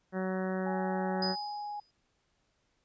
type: harmonic tone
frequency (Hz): 187.4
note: F#3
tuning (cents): +22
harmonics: 1 / 2 / 3 / 4 / 5 / 6 / 7 / 8 / 9 / 10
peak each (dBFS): -33 / -37 / -38 / -43 / -48 / -49 / -49 / -46 / -48 / -49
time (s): 0.12-1.36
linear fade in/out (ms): 50
type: tone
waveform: sine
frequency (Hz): 829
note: G#5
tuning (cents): -3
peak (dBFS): -36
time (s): 0.66-1.8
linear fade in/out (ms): 5
type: tone with exponential decay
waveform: sine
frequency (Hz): 4978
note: D#8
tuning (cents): 0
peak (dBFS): -30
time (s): 1.22-1.91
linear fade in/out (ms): 5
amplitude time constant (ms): 150
effects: pink hiss -75 dBFS RMS until 2.84 s + resampled to 16000 Hz